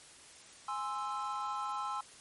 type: chord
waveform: triangle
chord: Ab augmented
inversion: none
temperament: equal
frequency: 830.6 / 1046.5 / 1318.5 Hz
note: Ab5 / C6 / E6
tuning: 0 / 0 / 0 cents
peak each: -38 / -37 / -37 dBFS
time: 0.68-2.01 s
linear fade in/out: 5 ms
effects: white hiss -55 dBFS RMS until 2.2 s + MP3 48 kbps